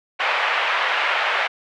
white band-pass noise, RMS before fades -21 dBFS, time 0.19-1.48 s, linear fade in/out 20 ms, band 600 to 2600 Hz, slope 24 dB/octave, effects none

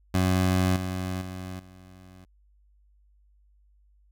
20% pulse tone with level steps, 92.5 Hz, F#2, in tune, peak -16 / -24 / -30 / -43 dBFS, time 0.14-2.25 s, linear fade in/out 5 ms, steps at 0.76 / 1.21 / 1.59 s, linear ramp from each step 5 ms, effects added 50 Hz sine -58 dBFS peak until 4.11 s

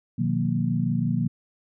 sine chord, B major seventh, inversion none, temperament equal with one note detuned, 123.47 / 155.56 / 181.5 / 233.1 Hz, B2 / D#3 / F#3 / A#3, 0 / 0 / -33 / 0 cents, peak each -27 dBFS, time 0.18-1.28 s, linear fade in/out 10 ms, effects none

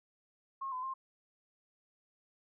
sine tone with pitch steps, 1079 / 1016 / 1059 Hz, C#6 / B5 / C6, -47 / +49 / +21 cents, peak -36 dBFS, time 0.61-0.94 s, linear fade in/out 10 ms, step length 110 ms, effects none

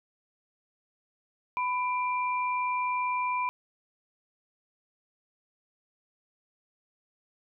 sine tone pair together, 997.6 / 2371 Hz, B5 / D7, +17 / +16 cents, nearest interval octave + minor third, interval 1499 cents, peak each -27 / -34 dBFS, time 1.57-3.49 s, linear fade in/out 0 ms, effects none

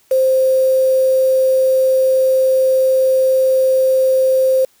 sine tone with quantisation, 523.3 Hz, C5, in tune, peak -10 dBFS, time 0.11-4.65 s, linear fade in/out 5 ms, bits 5, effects white hiss -55 dBFS RMS until 4.8 s

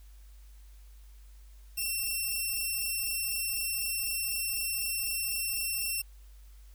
5% pulse tone, 2704 Hz, E7, 43 cents sharp, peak -21 dBFS, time 1.77-6.02 s, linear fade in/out 10 ms, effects added 50 Hz sine -49 dBFS peak until 6.74 s + white hiss -65 dBFS RMS until 6.74 s

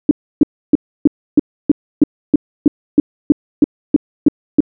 sine tone bursts, 293.7 Hz, D4, in tune, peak -3 dBFS, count 15, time 0.09-4.605 s, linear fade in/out 2 ms, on 21 ms, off 300 ms, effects none

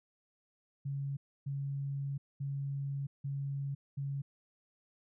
sine tone bursts at uneven times, 139.2 Hz, C#3, 8 cents sharp, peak -34 dBFS, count 5, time 0.85-1.17 / 1.46-2.18 / 2.4-3.07 / 3.24-3.75 / 3.97-4.22 s, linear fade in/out 10 ms, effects none

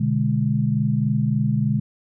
sine chord, G# diminished, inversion first, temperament equal, 123.47 / 146.83 / 207.7 Hz, B2 / D3 / G#3, 0 / 0 / 0 cents, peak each -22 dBFS, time 0-1.8 s, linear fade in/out 10 ms, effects none

